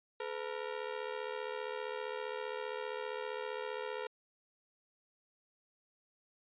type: ring-modulated tone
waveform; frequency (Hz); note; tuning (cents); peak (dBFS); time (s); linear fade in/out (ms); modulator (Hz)
sawtooth; 466.2; A#4; 0; -31; 0.2-4.07; 0; 37.6
effects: resampled to 8000 Hz